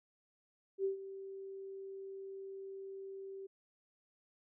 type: tone with ADSR envelope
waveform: sine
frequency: 388.4 Hz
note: G4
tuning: 16 cents flat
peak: -30 dBFS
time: 0.78-3.47 s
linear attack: 65 ms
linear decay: 120 ms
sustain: -14 dB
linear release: 12 ms
effects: none